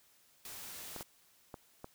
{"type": "noise", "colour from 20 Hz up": "white", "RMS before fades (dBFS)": -47, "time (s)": [0.45, 1.03], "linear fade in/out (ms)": 2}
{"type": "clicks", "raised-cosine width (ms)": 1, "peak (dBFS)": -30, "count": 4, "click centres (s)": [0.963, 1.009, 1.542, 1.844]}
{"effects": ["white hiss -67 dBFS RMS until 1.94 s"]}